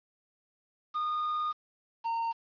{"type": "tone pair in turn", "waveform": "triangle", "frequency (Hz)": [1226, 918.5], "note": ["D#6", "A#5"], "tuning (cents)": [-26, -26], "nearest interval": "perfect fourth", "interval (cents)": 500, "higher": "first", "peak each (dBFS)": -27, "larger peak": "neither", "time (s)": [[0.94, 1.53], [2.04, 2.33]], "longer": "first", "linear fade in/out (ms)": 20, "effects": ["resampled to 11025 Hz", "9-bit"]}